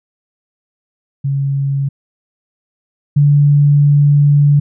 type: tone pair in turn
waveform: sine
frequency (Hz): 138.59 / 144.64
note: C#3 / D3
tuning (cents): 0 / -26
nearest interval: minor second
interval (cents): 74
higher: second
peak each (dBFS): -13 / -6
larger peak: second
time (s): 1.24-1.89 / 3.16-4.6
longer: second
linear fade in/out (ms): 10
effects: none

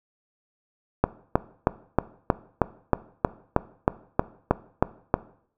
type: click train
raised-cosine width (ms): 1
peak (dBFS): -3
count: 14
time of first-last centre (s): 1.04-5.141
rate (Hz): 3.17
effects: noise-tail reverb RT60 0.6 s tail -18 dB re dry

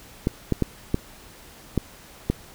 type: clicks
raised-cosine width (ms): 3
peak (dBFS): -7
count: 6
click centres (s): 0.271 / 0.523 / 0.623 / 0.944 / 1.777 / 2.3
effects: pink hiss -47 dBFS RMS until 2.54 s

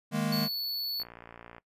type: chord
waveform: square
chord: D# suspended fourth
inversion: none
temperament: equal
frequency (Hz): 155.56 / 207.7 / 233.1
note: D#3 / G#3 / A#3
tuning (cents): 0 / 0 / 0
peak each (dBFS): -33 / -32 / -33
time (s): 0.11-0.49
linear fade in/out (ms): 50
type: tone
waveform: square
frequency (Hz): 4435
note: C#8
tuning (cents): 0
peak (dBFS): -31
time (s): 0.32-1.03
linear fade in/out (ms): 5
type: click train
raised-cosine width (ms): 0.5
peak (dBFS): -31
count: 35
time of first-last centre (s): 1-1.582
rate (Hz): 58.4
effects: noise-tail reverb RT60 0.1 s tail -20 dB re dry + resampled to 32000 Hz

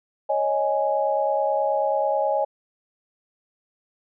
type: chord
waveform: sine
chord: C# suspended second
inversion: none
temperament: just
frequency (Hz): 554.4 / 623.7 / 831.5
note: C#5 / D#5 / G#5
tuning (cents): 0 / +4 / +2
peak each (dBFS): -24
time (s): 0.29-2.45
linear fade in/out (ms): 10
effects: none

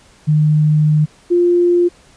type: tone pair in turn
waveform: sine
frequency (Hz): 152.3 / 350.1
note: D#3 / F4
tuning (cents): -37 / +4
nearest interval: octave + major second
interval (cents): 1441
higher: second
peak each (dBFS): -9 / -9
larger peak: neither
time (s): 0.27-1.06 / 1.3-1.89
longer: first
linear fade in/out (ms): 20
effects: pink hiss -48 dBFS RMS until 2.16 s + resampled to 22050 Hz

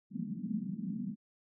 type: band-pass noise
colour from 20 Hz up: pink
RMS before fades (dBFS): -38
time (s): 0.1-1.16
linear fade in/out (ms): 50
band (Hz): 180 to 230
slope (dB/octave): 48
effects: none

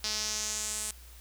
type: tone with band-pass filter sweep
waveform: sawtooth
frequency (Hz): 214.1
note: A3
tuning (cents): -47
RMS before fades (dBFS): -34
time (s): 0.04-0.91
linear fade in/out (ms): 0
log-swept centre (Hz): 5000 to 8700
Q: 3.2
effects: added 60 Hz sine -49 dBFS peak until 1.2 s + white hiss -55 dBFS RMS until 1.2 s

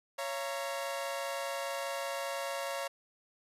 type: chord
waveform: sawtooth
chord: Bb minor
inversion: first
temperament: equal with one note detuned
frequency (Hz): 554.4 / 680.5 / 932.3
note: Db5 / F5 / Bb5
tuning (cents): 0 / -45 / 0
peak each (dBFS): -33 / -37 / -38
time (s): 0.18-2.88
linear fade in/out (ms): 10
effects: resampled to 32000 Hz

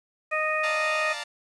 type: harmonic tone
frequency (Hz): 620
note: D#5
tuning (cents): -6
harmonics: 1 / 2 / 3 / 4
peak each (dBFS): -29 / -29 / -29 / -29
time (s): 0.31-1.14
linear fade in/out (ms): 20
type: chord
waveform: 10% pulse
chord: Bb major seventh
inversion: first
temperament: equal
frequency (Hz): 587.3 / 698.5 / 880 / 932.3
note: D5 / F5 / A5 / Bb5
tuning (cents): 0 / 0 / 0 / 0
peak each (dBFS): -30 / -30 / -29 / -30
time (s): 0.63-1.24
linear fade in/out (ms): 10
effects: resampled to 22050 Hz + 9-bit

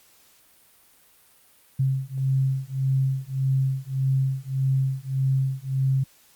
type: beating tone pair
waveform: sine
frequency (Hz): 132.8 / 134.5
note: C3 / C3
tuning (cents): +26 / +48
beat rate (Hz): 1.7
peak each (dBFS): -24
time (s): 1.79-6.04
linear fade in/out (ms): 10
effects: white hiss -57 dBFS RMS until 6.35 s + Opus 48 kbps

